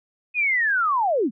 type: linear sweep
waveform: sine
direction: down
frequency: 2526 to 185 Hz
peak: -18 dBFS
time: 0.34-1.31 s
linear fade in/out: 50 ms
effects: none